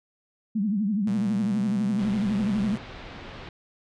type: tone with vibrato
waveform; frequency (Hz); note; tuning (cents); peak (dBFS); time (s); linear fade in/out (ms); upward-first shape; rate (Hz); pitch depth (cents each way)
sine; 206; G#3; -14; -22; 0.55-2.76; 10; triangle; 12; 170
type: tone with pitch glide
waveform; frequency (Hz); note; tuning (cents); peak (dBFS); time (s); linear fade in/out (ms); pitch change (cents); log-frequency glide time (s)
sawtooth; 119.4 to 125.99; A#2 to B2; +42 to +35; -31; 1.07-2.78; 5; +93; 1.5-1.55
type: low-pass noise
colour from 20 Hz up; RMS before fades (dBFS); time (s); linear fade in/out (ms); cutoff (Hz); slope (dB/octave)
pink; -41; 1.99-3.49; 2; 3900; 24
effects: resampled to 22050 Hz